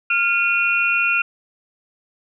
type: tone cluster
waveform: sine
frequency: 1397 / 2452 / 2726 Hz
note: F6 / D#7 / F7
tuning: 0 / -26 / -43 cents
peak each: -20 dBFS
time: 0.1-1.22 s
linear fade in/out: 5 ms
effects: none